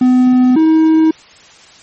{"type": "tone pair in turn", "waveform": "triangle", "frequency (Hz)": [252.5, 318.1], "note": ["B3", "D#4"], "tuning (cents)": [39, 38], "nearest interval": "major third", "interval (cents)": 399, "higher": "second", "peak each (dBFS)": -4, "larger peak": "neither", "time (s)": [[0.01, 0.56], [0.56, 1.11]], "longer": "neither", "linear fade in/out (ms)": 5, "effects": ["white hiss -41 dBFS RMS until 1.82 s", "MP3 32 kbps"]}